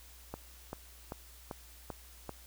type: click train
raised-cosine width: 1 ms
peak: -25 dBFS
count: 6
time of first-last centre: 0.34-2.293 s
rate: 2.56 Hz
effects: added 60 Hz sine -55 dBFS peak until 2.46 s + white hiss -57 dBFS RMS until 2.46 s